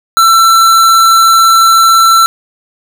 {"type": "tone", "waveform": "square", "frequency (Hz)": 1341, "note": "E6", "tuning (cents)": 29, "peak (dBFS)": -4, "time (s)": [0.17, 2.26], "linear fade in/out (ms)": 0, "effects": []}